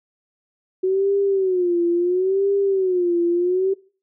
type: tone with vibrato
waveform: sine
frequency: 370 Hz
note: F#4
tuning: in tune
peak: -16 dBFS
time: 0.83-3.74 s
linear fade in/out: 10 ms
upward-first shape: sine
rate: 0.73 Hz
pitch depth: 130 cents each way
effects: noise-tail reverb RT60 0.4 s tail -22 dB re dry